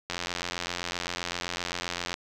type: click train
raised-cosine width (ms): 0.2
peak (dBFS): -13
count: 180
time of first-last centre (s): 0.1-2.141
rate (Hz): 87.7
effects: none